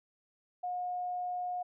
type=tone; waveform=sine; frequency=720 Hz; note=F#5; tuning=47 cents flat; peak=-33 dBFS; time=0.63-1.63 s; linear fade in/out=10 ms; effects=none